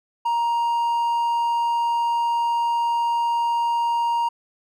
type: tone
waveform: triangle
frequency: 938 Hz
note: A#5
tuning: 11 cents sharp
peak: -17 dBFS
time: 0.25-4.29 s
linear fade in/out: 10 ms
effects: none